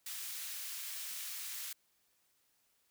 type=high-pass noise; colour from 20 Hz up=white; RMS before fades=-43 dBFS; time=0.06-1.73 s; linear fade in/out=5 ms; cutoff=1700 Hz; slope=12 dB/octave; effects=white hiss -75 dBFS RMS until 2.9 s